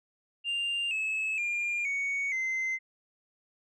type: tone with pitch steps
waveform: sine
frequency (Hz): 2794 / 2592 / 2404 / 2230 / 2069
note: F7 / E7 / D7 / C#7 / C7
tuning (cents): 0 / -30 / +40 / +10 / -20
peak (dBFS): -26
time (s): 0.44-2.79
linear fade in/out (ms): 50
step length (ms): 470
effects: tanh soft clip ceiling -27 dBFS